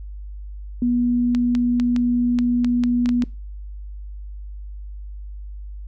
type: tone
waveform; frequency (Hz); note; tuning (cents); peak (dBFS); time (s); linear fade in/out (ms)
sine; 242.8; B3; -29; -16; 0.82-3.24; 2
type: clicks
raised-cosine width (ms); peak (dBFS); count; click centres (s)
0.2; -14; 10; 1.349 / 1.551 / 1.799 / 1.963 / 2.388 / 2.646 / 2.837 / 3.059 / 3.091 / 3.222
effects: noise-tail reverb RT60 0.3 s tail -23 dB re dry + added 50 Hz sine -31 dBFS peak until 5.87 s